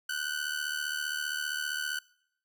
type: ring-modulated tone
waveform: sawtooth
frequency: 1500 Hz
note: F#6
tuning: 23 cents sharp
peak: -25 dBFS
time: 0.09-1.99 s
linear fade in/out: 5 ms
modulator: 37.6 Hz
effects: noise-tail reverb RT60 0.7 s tail -23 dB re dry